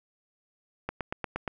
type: click train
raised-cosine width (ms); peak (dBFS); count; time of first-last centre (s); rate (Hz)
0.5; -16; 6; 0.89-1.478; 8.51
effects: none